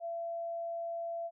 sine tone, 675 Hz, E5, 41 cents sharp, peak -35 dBFS, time 0-1.31 s, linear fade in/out 50 ms, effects none

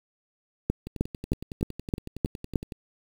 two click trains, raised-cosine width 3 ms, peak -10 / -23 dBFS, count 7 / 21, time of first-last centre 0.7-2.558 / 0.87-2.722 s, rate 3.23 / 10.8 Hz, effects 7-bit

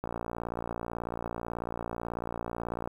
click train, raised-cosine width 1 ms, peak -20 dBFS, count 166, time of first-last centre 0.04-2.875 s, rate 58.2 Hz, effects 9-bit

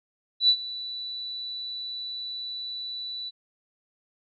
sine tone with ADSR envelope, 3962 Hz, B7, 5 cents sharp, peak -14 dBFS, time 0.4-3.31 s, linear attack 88 ms, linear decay 70 ms, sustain -18 dB, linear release 30 ms, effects none

